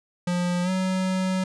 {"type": "tone with pitch glide", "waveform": "square", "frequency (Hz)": [177, 187.09], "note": ["F3", "F#3"], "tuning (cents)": [23, 19], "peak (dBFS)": -23, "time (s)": [0.27, 1.44], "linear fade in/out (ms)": 5, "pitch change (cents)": 96, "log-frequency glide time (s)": [0.63, 0.7], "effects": ["resampled to 22050 Hz"]}